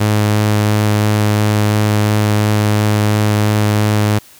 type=tone with vibrato; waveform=sawtooth; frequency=105.5 Hz; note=G#2; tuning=28 cents sharp; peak=-7 dBFS; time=0-4.19 s; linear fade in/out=10 ms; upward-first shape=sine; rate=2.9 Hz; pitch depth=8 cents each way; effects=white hiss -43 dBFS RMS until 4.39 s